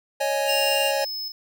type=chord; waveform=square; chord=C# suspended second; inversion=none; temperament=equal; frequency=554.4 / 622.3 / 830.6 Hz; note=C#5 / D#5 / G#5; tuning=0 / 0 / 0 cents; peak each=-25 / -29 / -28 dBFS; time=0.2-1.05 s; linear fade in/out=10 ms
type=tone; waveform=square; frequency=2794 Hz; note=F7; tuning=in tune; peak=-24 dBFS; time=0.45-0.93 s; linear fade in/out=50 ms
type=tone with tremolo; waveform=square; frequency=5200 Hz; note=E8; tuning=24 cents flat; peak=-29 dBFS; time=0.49-1.32 s; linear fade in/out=2 ms; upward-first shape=square; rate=1.9 Hz; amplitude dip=50%
effects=none